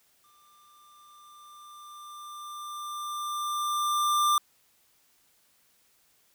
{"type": "tone with exponential growth", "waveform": "square", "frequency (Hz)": 1189, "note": "D6", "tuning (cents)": 21, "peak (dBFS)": -21, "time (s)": [0.24, 4.38], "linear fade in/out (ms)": 2, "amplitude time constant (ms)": 900, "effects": ["white hiss -66 dBFS RMS until 6.34 s"]}